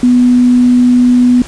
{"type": "tone", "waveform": "sine", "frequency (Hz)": 246.9, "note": "B3", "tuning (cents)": 0, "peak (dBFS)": -4, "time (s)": [0.03, 1.42], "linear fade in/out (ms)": 2, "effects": ["pink hiss -30 dBFS RMS until 1.47 s", "resampled to 22050 Hz"]}